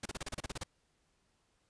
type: noise bursts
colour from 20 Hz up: pink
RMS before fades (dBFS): -39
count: 11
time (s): 0.03-0.636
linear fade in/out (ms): 5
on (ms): 26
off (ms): 32
effects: pink hiss -75 dBFS RMS until 1.69 s + resampled to 22050 Hz